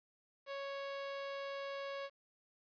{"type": "tone", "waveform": "sawtooth", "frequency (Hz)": 554.4, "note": "C#5", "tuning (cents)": 0, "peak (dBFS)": -37, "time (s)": [0.46, 2.1], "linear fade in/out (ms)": 50, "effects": ["resampled to 11025 Hz", "11-bit"]}